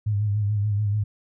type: tone with vibrato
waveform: sine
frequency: 103.83 Hz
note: G#2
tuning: in tune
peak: -20 dBFS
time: 0.06-1.04 s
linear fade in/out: 10 ms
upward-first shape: sine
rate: 6.9 Hz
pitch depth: 54 cents each way
effects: none